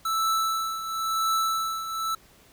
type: tone with tremolo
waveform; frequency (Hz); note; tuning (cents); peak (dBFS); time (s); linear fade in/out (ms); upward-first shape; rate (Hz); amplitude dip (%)
square; 1318.5; E6; 0; -22; 0.05-2.15; 5; triangle; 0.97; 70
effects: pink hiss -56 dBFS RMS until 2.52 s